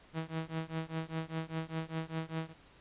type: tone with tremolo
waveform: sawtooth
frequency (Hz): 161.3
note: E3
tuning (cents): -37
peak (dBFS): -28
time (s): 0.13-2.54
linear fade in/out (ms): 50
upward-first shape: triangle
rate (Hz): 5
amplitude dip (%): 100
effects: pink hiss -60 dBFS RMS until 2.8 s + resampled to 8000 Hz